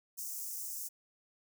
white high-pass noise, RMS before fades -41 dBFS, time 0.17-0.89 s, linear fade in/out 20 ms, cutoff 5600 Hz, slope 48 dB/octave, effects none

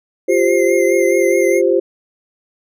sine chord, F suspended second, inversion none, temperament just, 349.2 / 392.9 / 523.8 Hz, F4 / G4 / C5, 0 / +4 / +2 cents, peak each -15 dBFS, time 0.28-1.8 s, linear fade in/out 10 ms
square tone with vibrato, 2100 Hz, C7, 6 cents sharp, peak -22 dBFS, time 0.28-1.62 s, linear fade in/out 50 ms, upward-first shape triangle, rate 4.8 Hz, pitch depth 43 cents each way
effects none

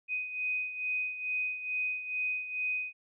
sine beating tone pair, 2500 / 2502.3 Hz, D#7 / D#7, +8 / +9 cents, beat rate 2.3 Hz, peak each -32 / -38 dBFS, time 0.08-2.93 s, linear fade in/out 50 ms, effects none

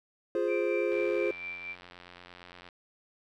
triangle chord, F minor, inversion none, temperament equal, 349.2 / 415.3 / 523.3 Hz, F4 / Ab4 / C5, 0 / 0 / 0 cents, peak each -29 dBFS, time 0.35-1.31 s, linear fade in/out 2 ms
sine tone with tremolo, 2349 Hz, D7, in tune, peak -35 dBFS, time 0.47-1.76 s, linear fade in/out 50 ms, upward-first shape sine, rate 4.2 Hz, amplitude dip 50%
click train, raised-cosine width 0.3 ms, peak -32 dBFS, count 158, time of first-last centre 0.92-2.688 s, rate 88.8 Hz
effects none

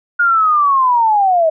sine linear sweep, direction down, 1434 to 622.3 Hz, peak -9 dBFS, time 0.19-1.5 s, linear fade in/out 10 ms, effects none

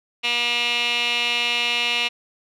15% pulse tone with band-pass filter, 239.3 Hz, A#3, 46 cents sharp, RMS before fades -22 dBFS, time 0.23-2.09 s, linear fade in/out 20 ms, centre 3000 Hz, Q 7.3, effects none

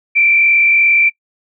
sine tone with frequency modulation, 2349 Hz, D7, in tune, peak -8 dBFS, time 0.15-1.1 s, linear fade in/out 20 ms, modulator 42.8 Hz, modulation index 1.1, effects noise-tail reverb RT60 0.1 s tail -24 dB re dry

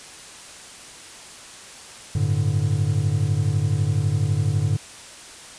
triangle chord, G suspended second, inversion none, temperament equal with one note detuned, 98 / 110 / 145.99 Hz, G2 / A2 / D3, 0 / 0 / -10 cents, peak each -21 dBFS, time 2.15-4.77 s, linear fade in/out 5 ms, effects white hiss -41 dBFS RMS until 5.58 s + resampled to 22050 Hz

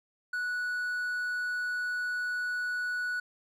triangle tone, 1473 Hz, F#6, 8 cents flat, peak -28 dBFS, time 0.33-3.2 s, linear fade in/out 5 ms, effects none

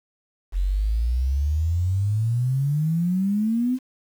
sine exponential sweep, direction up, 43.58 to 261.6 Hz, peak -19 dBFS, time 0.52-3.79 s, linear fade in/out 50 ms, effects 8-bit

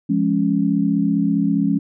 sine chord, Db major, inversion first, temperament equal with one note detuned, 172.51 / 207.7 / 277.2 Hz, F3 / Ab3 / Db4, -21 / 0 / 0 cents, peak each -21 / -19 / -19 dBFS, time 0.09-1.79 s, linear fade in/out 10 ms, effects none

